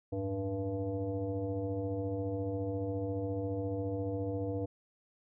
sine tone with frequency modulation, 293.7 Hz, D4, in tune, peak -32 dBFS, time 0.12-4.66 s, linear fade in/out 10 ms, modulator 191 Hz, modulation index 1.5, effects none

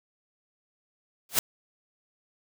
white noise with exponential growth, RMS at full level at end -17 dBFS, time 1.29-1.39 s, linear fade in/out 2 ms, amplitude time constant 20 ms, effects none

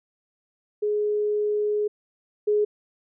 sine tone pair in turn, 418.8 / 418.8 Hz, G#4 / G#4, +15 / +15 cents, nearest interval unison, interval 0 cents, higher neither, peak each -21 / -18 dBFS, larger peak second, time 0.82-1.88 / 2.47-2.65 s, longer first, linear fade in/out 10 ms, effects none

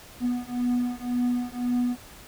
triangle beating tone pair, 244.3 / 246.2 Hz, B3 / B3, -19 / -5 cents, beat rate 1.9 Hz, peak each -25 dBFS, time 0.2-1.97 s, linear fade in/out 50 ms, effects pink hiss -47 dBFS RMS until 2.27 s

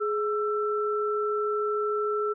sine tone pair together, 420 / 1333.4 Hz, G#4 / E6, +19 / +19 cents, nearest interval octave + minor sixth, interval 2000 cents, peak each -26 / -29 dBFS, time 0-2.34 s, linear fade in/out 20 ms, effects none

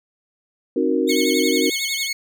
sine chord, C half-diminished seventh, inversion none, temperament equal with one note detuned, 266.8 / 311.1 / 370 / 466.2 Hz, C4 / Eb4 / Gb4 / Bb4, +34 / 0 / 0 / 0 cents, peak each -22 dBFS, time 0.76-1.7 s, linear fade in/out 5 ms
sawtooth tone with vibrato, 3400 Hz, G#7, 40 cents sharp, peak -24 dBFS, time 1.07-2.09 s, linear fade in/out 20 ms, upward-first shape sine, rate 11 Hz, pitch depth 190 cents each way
20% pulse tone with tremolo, 2189 Hz, C#7, 22 cents flat, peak -16 dBFS, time 1.09-2.13 s, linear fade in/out 5 ms, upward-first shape sine, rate 11 Hz, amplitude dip 40%
effects none

